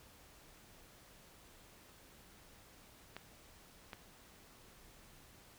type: clicks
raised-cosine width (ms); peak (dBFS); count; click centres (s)
0.3; -29; 2; 3.166 / 3.932
effects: pink hiss -61 dBFS RMS until 5.58 s